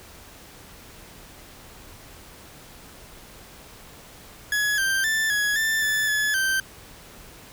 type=tone with pitch steps; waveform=40% pulse; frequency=1685 / 1572 / 1767 / 1677 / 1775 / 1746 / 1711 / 1558 Hz; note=G#6 / G6 / A6 / G#6 / A6 / A6 / A6 / G6; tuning=+25 / +4 / +7 / +16 / +15 / -14 / -49 / -11 cents; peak=-20 dBFS; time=4.52-6.6 s; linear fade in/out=2 ms; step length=260 ms; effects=pink hiss -46 dBFS RMS until 7.52 s